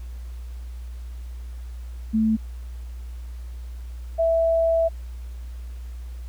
sine tone pair in turn, 220 / 659.3 Hz, A3 / E5, 0 / 0 cents, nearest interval octave + perfect fifth, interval 1900 cents, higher second, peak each -17 dBFS, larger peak neither, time 2.13-2.37 / 4.18-4.89 s, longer second, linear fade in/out 20 ms, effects added 60 Hz sine -32 dBFS peak until 6.28 s + pink hiss -55 dBFS RMS until 6.28 s

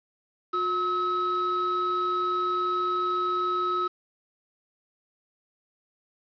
triangle tone pair together, 360 / 1286.6 Hz, F#4 / E6, -47 / -42 cents, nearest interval octave + minor seventh, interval 2205 cents, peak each -29 / -23 dBFS, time 0.53-3.88 s, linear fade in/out 10 ms, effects resampled to 11025 Hz + 8-bit

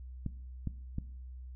clicks, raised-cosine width 5 ms, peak -22 dBFS, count 3, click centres 0.263 / 0.673 / 0.984 s, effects noise-tail reverb RT60 0.6 s tail -18 dB re dry + added 63 Hz sine -43 dBFS peak until 1.55 s

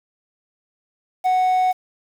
triangle tone with quantisation, 740 Hz, F#5, in tune, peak -13 dBFS, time 1.24-1.73 s, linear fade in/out 20 ms, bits 7, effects none

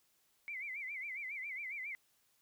sine tone with vibrato, 2186 Hz, C#7, 25 cents flat, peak -40 dBFS, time 0.48-1.95 s, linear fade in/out 0 ms, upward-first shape sine, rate 7.3 Hz, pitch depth 150 cents each way, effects white hiss -74 dBFS RMS until 2.41 s

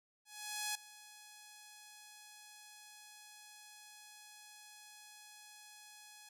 5% pulse tone with ADSR envelope, 841 Hz, G#5, 22 cents sharp, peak -24 dBFS, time 0.25-6.29 s, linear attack 500 ms, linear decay 5 ms, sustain -19 dB, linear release 4 ms, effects none

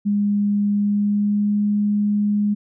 sine tone with pitch glide, 204.5 to 206.8 Hz, G#3 to G#3, -26 to -7 cents, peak -16 dBFS, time 0.05-2.55 s, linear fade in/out 20 ms, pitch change +19 cents, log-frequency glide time 0.74-1.59 s, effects none

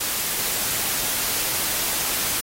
white noise, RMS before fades -24 dBFS, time 0-2.41 s, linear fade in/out 10 ms, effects AAC 48 kbps

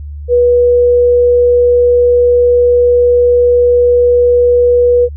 sine tone, 486.6 Hz, B4, 26 cents flat, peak -5 dBFS, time 0.28-5.09 s, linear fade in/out 50 ms, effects added 73 Hz sine -22 dBFS peak until 5.16 s

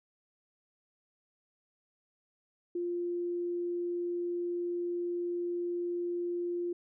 sine tone, 349.2 Hz, F4, in tune, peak -31 dBFS, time 2.75-6.73 s, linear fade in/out 5 ms, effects none

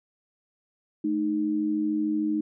sine tone pair together, 215.7 / 309 Hz, A3 / D#4, -34 / -12 cents, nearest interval tritone, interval 622 cents, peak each -30 / -24 dBFS, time 1.04-2.41 s, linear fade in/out 5 ms, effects none

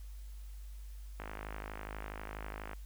click train, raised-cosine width 0.5 ms, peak -27 dBFS, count 81, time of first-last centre 1.2-2.733 s, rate 52.2 Hz, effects added 50 Hz sine -44 dBFS peak until 2.85 s + white hiss -64 dBFS RMS until 2.85 s

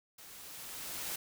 white noise with level ramp, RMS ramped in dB -53 to -38 dBFS, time 0.18-1.16 s, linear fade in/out 5 ms, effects none

